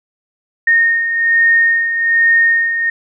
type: beating tone pair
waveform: sine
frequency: 1842 / 1843.2 Hz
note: A#6 / A#6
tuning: -21 / -20 cents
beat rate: 1.2 Hz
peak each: -18 / -10 dBFS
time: 0.67-2.9 s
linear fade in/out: 5 ms
effects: none

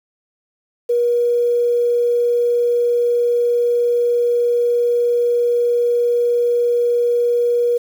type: tone with quantisation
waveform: sine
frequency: 479.6 Hz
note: A#4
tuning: 49 cents sharp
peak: -13 dBFS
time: 0.89-7.78 s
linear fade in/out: 10 ms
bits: 7
effects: none

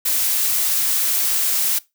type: noise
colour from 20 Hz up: blue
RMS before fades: -19 dBFS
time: 0.05-1.79 s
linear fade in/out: 10 ms
effects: noise-tail reverb RT60 0.2 s tail -20 dB re dry

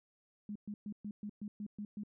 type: tone bursts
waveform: sine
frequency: 207.7 Hz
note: G#3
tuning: in tune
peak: -39 dBFS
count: 9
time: 0.49-2.035 s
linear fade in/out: 2 ms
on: 65 ms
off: 120 ms
effects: none

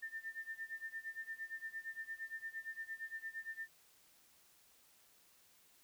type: tone with tremolo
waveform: sine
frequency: 1797 Hz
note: A6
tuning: 36 cents sharp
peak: -40 dBFS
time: 0.02-3.68 s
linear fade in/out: 10 ms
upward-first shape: sine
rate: 8.7 Hz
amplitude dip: 90%
effects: white hiss -68 dBFS RMS until 5.83 s

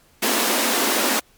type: high-pass noise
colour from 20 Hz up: pink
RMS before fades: -20 dBFS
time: 0.22-1.2 s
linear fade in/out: 10 ms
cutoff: 210 Hz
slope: 96 dB/octave
effects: pink hiss -56 dBFS RMS until 1.37 s + MP3 96 kbps

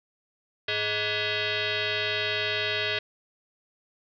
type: tone with frequency modulation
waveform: sine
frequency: 630 Hz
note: D#5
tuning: 21 cents sharp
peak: -25 dBFS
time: 0.68-2.99 s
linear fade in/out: 5 ms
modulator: 526 Hz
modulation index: 6.6
effects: none

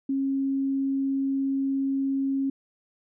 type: tone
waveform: sine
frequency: 271.7 Hz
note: C#4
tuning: 35 cents flat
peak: -23 dBFS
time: 0.09-2.5 s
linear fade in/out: 5 ms
effects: none

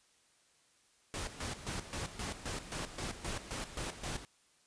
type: noise with tremolo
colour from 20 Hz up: pink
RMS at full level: -39 dBFS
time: 1.14-4.25 s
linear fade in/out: 0 ms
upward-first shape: square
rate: 3.8 Hz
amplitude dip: 70%
effects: white hiss -69 dBFS RMS until 4.66 s + resampled to 22050 Hz

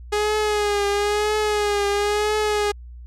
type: tone with vibrato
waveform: sawtooth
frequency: 415.3 Hz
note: G#4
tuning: in tune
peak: -15 dBFS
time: 0.12-2.72 s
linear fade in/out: 10 ms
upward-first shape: triangle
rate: 1 Hz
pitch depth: 53 cents each way
effects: added 60 Hz sine -36 dBFS peak until 3.06 s + low-pass 9000 Hz 12 dB/octave

